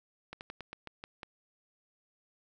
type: slowing click train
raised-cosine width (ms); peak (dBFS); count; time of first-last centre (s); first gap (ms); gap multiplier
0.3; -26; 8; 0.33-1.232; 79; 1.16
effects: none